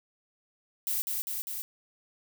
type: noise with echo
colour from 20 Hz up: violet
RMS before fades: -30 dBFS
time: 0.87-1.02 s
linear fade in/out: 0 ms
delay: 200 ms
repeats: 3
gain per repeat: -2 dB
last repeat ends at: 1.62 s
effects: none